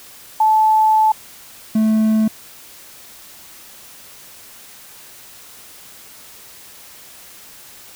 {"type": "tone pair in turn", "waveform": ["sine", "triangle"], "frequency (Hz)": [870, 218.3], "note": ["A5", "A3"], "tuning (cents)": [-20, -13], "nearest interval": "2 octaves", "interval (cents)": 2393, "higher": "first", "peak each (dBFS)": -10, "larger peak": "neither", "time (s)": [[0.4, 1.12], [1.75, 2.28]], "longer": "first", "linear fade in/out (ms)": 5, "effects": ["white hiss -41 dBFS RMS until 7.95 s"]}